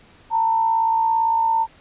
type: tone pair together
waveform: sine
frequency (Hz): 900.3 / 958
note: A5 / A#5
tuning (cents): +39 / +47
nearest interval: minor second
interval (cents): 108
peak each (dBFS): -16 / -27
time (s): 0.3-1.67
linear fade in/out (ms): 50
effects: pink hiss -51 dBFS RMS until 1.8 s + resampled to 8000 Hz